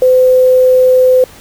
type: tone with quantisation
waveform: sine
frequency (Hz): 510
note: C5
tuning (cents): -44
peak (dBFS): -4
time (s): 0.02-1.24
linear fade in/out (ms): 2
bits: 5
effects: pink hiss -37 dBFS RMS until 1.4 s